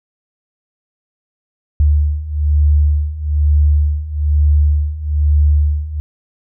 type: beating tone pair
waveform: sine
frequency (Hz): 73.5 / 74.6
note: D2 / D2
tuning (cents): +2 / +28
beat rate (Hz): 1.1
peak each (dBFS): -15 / -12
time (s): 1.8-6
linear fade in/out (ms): 0
effects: none